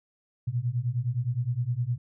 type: beating tone pair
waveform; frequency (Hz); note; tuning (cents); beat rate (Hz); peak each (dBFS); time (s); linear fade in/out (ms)
sine; 116.54 / 126.24; A#2 / B2; 0 / +38; 9.7; -29 / -28; 0.47-1.98; 10
effects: none